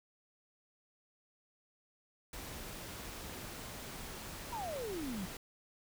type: noise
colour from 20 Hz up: pink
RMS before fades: -46 dBFS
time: 2.33-5.37 s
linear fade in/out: 2 ms
type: exponential sweep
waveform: sine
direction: down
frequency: 987.8 to 173.5 Hz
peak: -38 dBFS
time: 4.52-5.26 s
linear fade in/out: 10 ms
effects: none